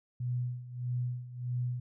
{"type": "tone with tremolo", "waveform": "sine", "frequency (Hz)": 123.47, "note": "B2", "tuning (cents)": 0, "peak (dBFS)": -29, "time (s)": [0.2, 1.8], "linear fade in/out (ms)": 5, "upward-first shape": "sine", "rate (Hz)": 1.6, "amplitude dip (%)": 80, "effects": []}